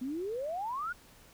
sine exponential sweep, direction up, 242.7 to 1491 Hz, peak -33 dBFS, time 0.01-0.93 s, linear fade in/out 10 ms, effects pink hiss -58 dBFS RMS until 1.33 s

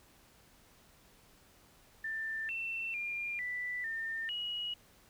sine tone with pitch steps, 1781 / 2688 / 2402 / 1977 / 1808 / 2905 Hz, A6 / E7 / D7 / B6 / A6 / F#7, +21 / +33 / +38 / +1 / +47 / -32 cents, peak -35 dBFS, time 2.04-4.74 s, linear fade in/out 5 ms, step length 450 ms, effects pink hiss -63 dBFS RMS until 5.09 s

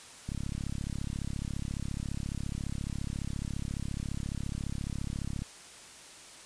click train, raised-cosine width 5 ms, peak -23 dBFS, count 178, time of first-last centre 0.29-5.42 s, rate 34.5 Hz, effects white hiss -50 dBFS RMS until 6.45 s + resampled to 22050 Hz

